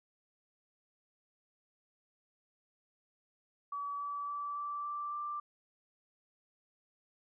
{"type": "tone with pitch steps", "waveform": "sine", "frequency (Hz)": [1143, 1150.3, 1157.6, 1165, 1172.4, 1179.9], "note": ["D6", "D6", "D6", "D6", "D6", "D6"], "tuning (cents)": [-47, -36, -25, -14, -3, 8], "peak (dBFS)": -36, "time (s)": [3.72, 5.4], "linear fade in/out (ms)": 5, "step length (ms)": 280, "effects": []}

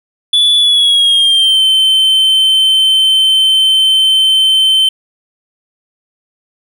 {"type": "tone with pitch glide", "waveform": "triangle", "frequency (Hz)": [3446, 3088], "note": ["A7", "G7"], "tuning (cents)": [-37, -27], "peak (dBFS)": -5, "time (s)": [0.33, 4.89], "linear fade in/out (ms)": 5, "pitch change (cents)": -190, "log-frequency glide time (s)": [0.58, 1.63], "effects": []}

